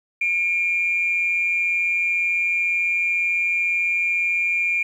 sine tone pair together, 2220 / 2394 Hz, C#7 / D7, +2 / +33 cents, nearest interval minor second, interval 131 cents, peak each -28 / -18 dBFS, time 0.21-4.83 s, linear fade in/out 5 ms, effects tanh soft clip ceiling -12 dBFS + 9-bit

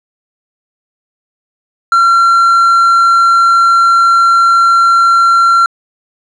triangle tone, 1367 Hz, F6, 37 cents flat, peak -3 dBFS, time 1.92-5.66 s, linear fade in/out 2 ms, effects resampled to 22050 Hz

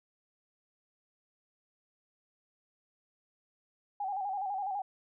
sine tone with vibrato, 788 Hz, G5, 9 cents sharp, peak -32 dBFS, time 4-4.82 s, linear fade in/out 5 ms, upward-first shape square, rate 12 Hz, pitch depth 65 cents each way, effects none

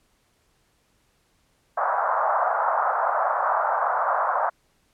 pink band-pass noise, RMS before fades -23 dBFS, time 1.77-4.5 s, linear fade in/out 10 ms, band 620 to 1400 Hz, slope 48 dB/octave, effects pink hiss -66 dBFS RMS until 4.93 s + low-pass 12000 Hz 12 dB/octave

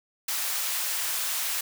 white high-pass noise, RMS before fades -29 dBFS, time 0.28-1.61 s, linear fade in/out 5 ms, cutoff 860 Hz, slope 12 dB/octave, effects none

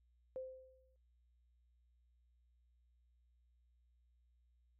sine tone with exponential decay, 519 Hz, C5, 14 cents flat, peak -40 dBFS, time 0.36-0.96 s, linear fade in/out 0 ms, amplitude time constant 130 ms, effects noise-tail reverb RT60 0.3 s tail -26 dB re dry + added 60 Hz sine -70 dBFS peak until 4.79 s

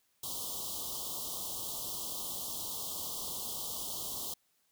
white band-stop noise, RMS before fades -39 dBFS, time 0.23-4.34 s, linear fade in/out 5 ms, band 1200 to 3000 Hz, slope 96 dB/octave, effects white hiss -74 dBFS RMS until 4.71 s

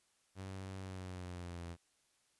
sawtooth tone with pitch glide, 95.5 to 85.57 Hz, G2 to F2, -45 to -35 cents, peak -40 dBFS, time 0.35-1.77 s, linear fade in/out 50 ms, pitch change -190 cents, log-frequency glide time 0.8-1.64 s, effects white hiss -75 dBFS RMS until 2.39 s + resampled to 24000 Hz

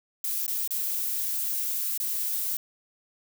violet noise with dropouts, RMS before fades -29 dBFS, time 0.24-2.57 s, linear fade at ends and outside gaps 2 ms, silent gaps 0.465-0.479 / 0.676-0.707 / 1.977-2 s, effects none

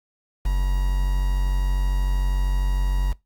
triangle tone with quantisation, 46.44 Hz, F#1, 7 cents sharp, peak -16 dBFS, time 0.45-3.13 s, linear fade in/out 10 ms, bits 6, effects noise-tail reverb RT60 0.2 s tail -22 dB re dry + Opus 48 kbps

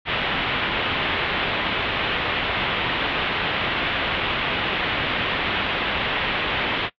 white low-pass noise, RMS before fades -24 dBFS, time 0.05-6.9 s, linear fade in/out 50 ms, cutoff 3400 Hz, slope 48 dB/octave, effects noise-tail reverb RT60 0.1 s tail -20 dB re dry

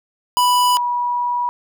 square / sine tone pair in turn, 987.8 / 970.8 Hz, B5 / B5, 0 / -30 cents, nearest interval unison, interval 30 cents, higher first, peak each -13 / -17 dBFS, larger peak first, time 0.37-0.77 / 0.77-1.49 s, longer second, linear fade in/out 0 ms, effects none

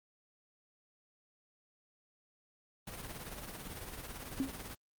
pink noise with tremolo, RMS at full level -42 dBFS, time 2.87-4.75 s, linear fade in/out 5 ms, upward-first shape triangle, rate 18 Hz, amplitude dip 60%
sine tone with exponential decay, 268.5 Hz, C4, 45 cents sharp, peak -27 dBFS, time 4.4-4.58 s, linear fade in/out 0 ms, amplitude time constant 39 ms
effects Opus 32 kbps

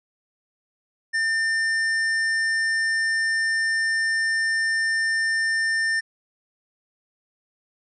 triangle tone with hard clipping, 1800 Hz, A6, 39 cents sharp, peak -22 dBFS, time 1.13-6.01 s, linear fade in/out 20 ms, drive 14 dB, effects resampled to 24000 Hz

